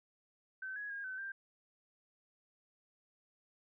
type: tone with pitch steps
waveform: sine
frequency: 1535 / 1671 / 1626 / 1522 / 1583 Hz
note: G6 / G#6 / G#6 / F#6 / G6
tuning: -37 / +10 / -37 / +48 / +17 cents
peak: -40 dBFS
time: 0.62-1.32 s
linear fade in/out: 5 ms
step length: 140 ms
effects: none